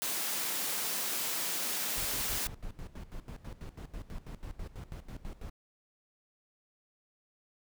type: high-pass noise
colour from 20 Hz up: white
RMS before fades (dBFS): -34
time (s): 0.02-2.47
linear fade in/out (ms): 0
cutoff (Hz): 150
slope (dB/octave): 24
type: noise with tremolo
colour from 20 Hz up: brown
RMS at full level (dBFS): -41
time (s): 1.97-5.5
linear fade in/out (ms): 5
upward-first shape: square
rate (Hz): 6.1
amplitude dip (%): 80
effects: none